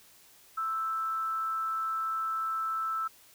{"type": "tone with frequency modulation", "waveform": "sine", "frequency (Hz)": 1318.5, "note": "E6", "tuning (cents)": 0, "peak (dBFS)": -29, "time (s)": [0.57, 3.08], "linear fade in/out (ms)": 10, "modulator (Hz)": 256, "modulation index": 0.2, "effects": ["white hiss -58 dBFS RMS until 3.34 s"]}